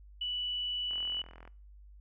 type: tone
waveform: sine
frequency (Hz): 2960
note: F#7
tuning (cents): 0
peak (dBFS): -32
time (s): 0.21-1.22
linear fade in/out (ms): 5
type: click train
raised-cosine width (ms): 0.5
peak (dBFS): -36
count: 25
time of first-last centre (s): 0.91-1.476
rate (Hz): 42.4
effects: noise-tail reverb RT60 0.5 s tail -23 dB re dry + added 50 Hz sine -51 dBFS peak until 2 s